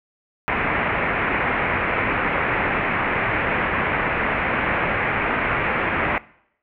white low-pass noise, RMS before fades -22 dBFS, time 0.48-6.18 s, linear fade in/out 0 ms, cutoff 2400 Hz, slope 48 dB/octave, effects noise-tail reverb RT60 0.7 s tail -21 dB re dry

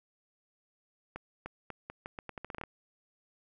accelerating click train, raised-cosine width 0.5 ms, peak -25 dBFS, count 14, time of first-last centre 1.16-2.637 s, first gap 300 ms, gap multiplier 0.81, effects none

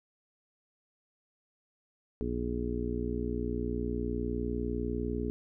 harmonic tone, 59.9 Hz, A#1, 48 cents sharp, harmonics 1 / 2 / 3 / 4 / 5 / 6 / 7, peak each -36 / -40 / -43 / -36 / -39 / -41 / -37 dBFS, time 2.21-5.3 s, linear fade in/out 0 ms, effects none

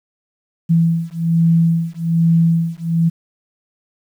sine beating tone pair, 165.5 / 166.7 Hz, E3 / E3, +7 / +20 cents, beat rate 1.2 Hz, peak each -15 dBFS, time 0.69-3.1 s, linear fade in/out 20 ms, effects 8-bit

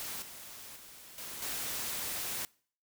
white noise with level steps, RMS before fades -40 / -48 / -52 / -43 / -37 dBFS, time 0-2.45 s, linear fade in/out 0 ms, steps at 0.22 / 0.76 / 1.18 / 1.42 s, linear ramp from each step 2 ms, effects noise-tail reverb RT60 0.5 s tail -24 dB re dry

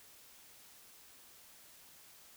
silence, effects white hiss -59 dBFS RMS until 2.36 s

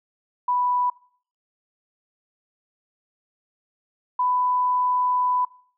sine tone pair in turn, 987.8 / 996.4 Hz, B5 / B5, 0 / +15 cents, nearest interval unison, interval 15 cents, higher second, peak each -19 dBFS, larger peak neither, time 0.48-0.9 / 4.19-5.45 s, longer second, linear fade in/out 5 ms, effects noise-tail reverb RT60 0.5 s tail -21 dB re dry

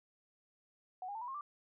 sine tone with pitch steps, 740 / 811.7 / 890.2 / 976.4 / 1071 / 1174.7 Hz, F#5 / G#5 / A5 / B5 / C6 / D6, 0 / -40 / +20 / -20 / +40 / 0 cents, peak -40 dBFS, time 1.02-1.41 s, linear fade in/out 2 ms, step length 65 ms, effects none

